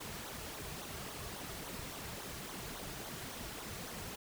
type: noise with flanger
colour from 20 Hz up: pink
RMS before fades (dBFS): -45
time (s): 0-4.16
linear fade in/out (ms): 10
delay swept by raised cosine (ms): 0.39 to 3.99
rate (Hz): 3.6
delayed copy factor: -0.65
effects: none